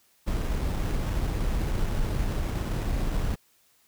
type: noise with sample-and-hold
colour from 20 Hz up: brown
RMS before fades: -27 dBFS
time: 0.26-3.36 s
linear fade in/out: 20 ms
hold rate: 4410 Hz
effects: white hiss -64 dBFS RMS until 3.87 s